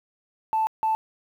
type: tone bursts at uneven times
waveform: sine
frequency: 880 Hz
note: A5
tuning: in tune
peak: -19 dBFS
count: 2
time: 0.53-0.67 / 0.83-0.95 s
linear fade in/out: 0 ms
effects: tanh soft clip ceiling -16 dBFS + 9-bit